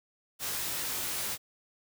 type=noise with comb filter; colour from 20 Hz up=white; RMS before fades=-34 dBFS; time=0.39-1.38 s; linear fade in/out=50 ms; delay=19 ms; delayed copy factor=+0.7; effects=none